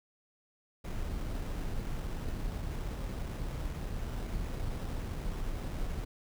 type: noise with sample-and-hold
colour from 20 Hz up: brown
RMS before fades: -36 dBFS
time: 0.84-6.05 s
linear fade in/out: 10 ms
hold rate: 4410 Hz
effects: none